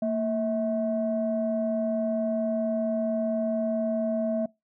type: tone pair together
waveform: sine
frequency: 228.7 / 646.9 Hz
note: A#3 / E5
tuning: -33 / -33 cents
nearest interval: octave + tritone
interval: 1800 cents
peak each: -26 dBFS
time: 0.02-4.46 s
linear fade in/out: 5 ms
effects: noise-tail reverb RT60 0.2 s tail -23 dB re dry + tanh soft clip ceiling -17 dBFS